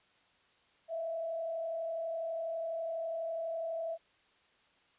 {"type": "tone with frequency modulation", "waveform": "sine", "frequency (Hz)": 659.3, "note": "E5", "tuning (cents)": 0, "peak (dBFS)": -34, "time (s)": [0.88, 3.98], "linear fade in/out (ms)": 50, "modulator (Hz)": 32.1, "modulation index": 0.48, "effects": ["white hiss -68 dBFS RMS until 4.98 s", "resampled to 8000 Hz"]}